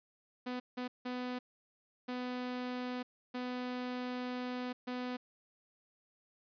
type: tone bursts at uneven times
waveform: sawtooth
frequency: 249.5 Hz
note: B3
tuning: 18 cents sharp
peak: -33 dBFS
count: 6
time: 0.46-0.6 / 0.77-0.88 / 1.05-1.39 / 2.08-3.03 / 3.34-4.73 / 4.87-5.17 s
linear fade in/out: 10 ms
effects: resampled to 11025 Hz